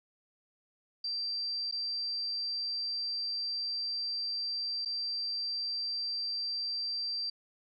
sine tone with dropouts, 4699 Hz, D8, in tune, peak -32 dBFS, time 1.04-7.3 s, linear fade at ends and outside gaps 5 ms, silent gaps 1.713-1.723 / 4.85-4.857 s, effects none

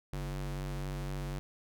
square ring-modulated tone, 95 Hz, F#2, 46 cents sharp, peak -33 dBFS, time 0.13-1.39 s, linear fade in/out 0 ms, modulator 48.5 Hz, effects none

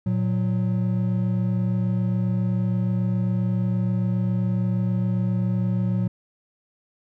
triangle tone pair together, 115.3 / 183.2 Hz, A#2 / F#3, -19 / -17 cents, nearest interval minor sixth, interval 802 cents, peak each -21 / -21 dBFS, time 0.06-6.08 s, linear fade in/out 5 ms, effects none

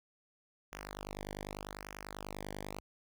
sawtooth tone with flanger, 50.1 Hz, G1, 38 cents sharp, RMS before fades -45 dBFS, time 0.72-2.8 s, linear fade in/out 5 ms, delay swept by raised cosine 0.24 to 0.77 ms, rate 0.83 Hz, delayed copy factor -0.9, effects none

